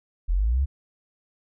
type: linear sweep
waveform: sine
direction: up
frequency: 39 to 72.3 Hz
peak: -19 dBFS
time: 0.28-0.66 s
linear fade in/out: 20 ms
effects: none